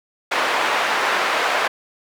white band-pass noise, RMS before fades -20 dBFS, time 0.31-1.68 s, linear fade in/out 10 ms, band 550 to 1700 Hz, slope 12 dB/octave, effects none

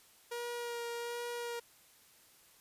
sawtooth tone with vibrato, 474.8 Hz, A#4, 32 cents sharp, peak -34 dBFS, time 0.31-1.6 s, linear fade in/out 10 ms, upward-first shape sine, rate 1.3 Hz, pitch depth 15 cents each way, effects white hiss -63 dBFS RMS until 2.6 s + resampled to 32000 Hz

